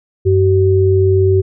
sine tone pair together, 95.44 / 380.7 Hz, G2 / F#4, -46 / +49 cents, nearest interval 2 octaves, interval 2395 cents, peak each -11 dBFS, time 0.25-1.42 s, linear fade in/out 20 ms, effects none

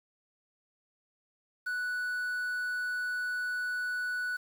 triangle tone with quantisation, 1480 Hz, F#6, in tune, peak -29 dBFS, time 1.66-4.37 s, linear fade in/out 10 ms, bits 9, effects none

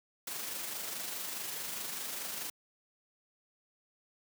white noise with amplitude modulation, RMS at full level -38 dBFS, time 0.27-2.5 s, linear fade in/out 5 ms, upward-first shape sine, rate 24.8 Hz, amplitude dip 35%, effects high-pass 150 Hz 12 dB/octave

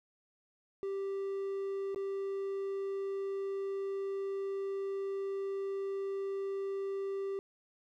triangle tone with dropouts, 392 Hz, G4, in tune, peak -32 dBFS, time 0.83-7.39 s, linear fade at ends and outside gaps 0 ms, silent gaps 1.946-1.96 s, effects none

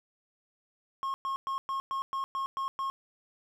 triangle tone bursts, 1081 Hz, C#6, 44 cents flat, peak -28 dBFS, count 9, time 1.03-2.9 s, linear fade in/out 0 ms, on 110 ms, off 110 ms, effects none

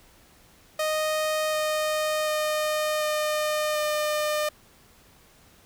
sawtooth tone with pitch steps, 620 / 616.1 / 612.2 / 608.3 / 604.4 Hz, D#5 / D#5 / D#5 / D#5 / D5, -6 / -17 / -28 / -39 / +50 cents, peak -20 dBFS, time 0.79-4.49 s, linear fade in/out 5 ms, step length 740 ms, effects pink hiss -56 dBFS RMS until 5.65 s

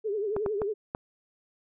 sine tone with vibrato, 415.3 Hz, G#4, in tune, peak -27 dBFS, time 0.04-0.74 s, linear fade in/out 20 ms, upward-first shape triangle, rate 11 Hz, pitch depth 130 cents each way
clicks, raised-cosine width 1 ms, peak -17 dBFS, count 4, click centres 0.365 / 0.462 / 0.618 / 0.949 s
effects none

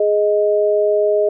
sine tone pair together, 416.6 / 624.2 Hz, G#4 / D#5, +5 / +5 cents, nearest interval perfect fifth, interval 700 cents, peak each -15 dBFS, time 0-1.29 s, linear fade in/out 5 ms, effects none

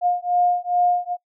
sine beating tone pair, 710 / 712.4 Hz, F5 / F5, +28 / +34 cents, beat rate 2.4 Hz, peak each -20 dBFS, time 0.01-1.17 s, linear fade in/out 50 ms, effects noise-tail reverb RT60 0.1 s tail -23 dB re dry

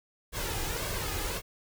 pink noise with flanger, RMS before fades -33 dBFS, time 0.32-1.42 s, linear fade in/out 50 ms, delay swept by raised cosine 1.8 to 2.45 ms, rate 1.8 Hz, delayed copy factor +0.6, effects none

